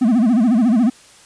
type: tone with vibrato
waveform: triangle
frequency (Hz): 233.1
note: A#3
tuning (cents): 0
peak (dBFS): -9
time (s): 0.01-0.9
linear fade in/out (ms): 10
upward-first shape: sine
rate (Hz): 14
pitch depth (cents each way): 190
effects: white hiss -46 dBFS RMS until 1.25 s + resampled to 22050 Hz